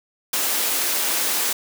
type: high-pass noise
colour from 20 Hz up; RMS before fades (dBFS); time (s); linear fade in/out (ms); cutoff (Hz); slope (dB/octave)
white; -22; 0.33-1.53; 5; 240; 24
effects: none